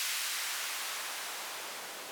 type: noise with band-pass filter sweep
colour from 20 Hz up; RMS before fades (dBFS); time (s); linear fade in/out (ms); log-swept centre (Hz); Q
blue; -38; 0-2.11; 0; 2100 to 470; 0.72
effects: none